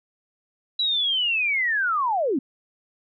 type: linear sweep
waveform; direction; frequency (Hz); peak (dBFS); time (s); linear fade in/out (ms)
sine; down; 3951 to 233.1; -20; 0.79-2.39; 5
effects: none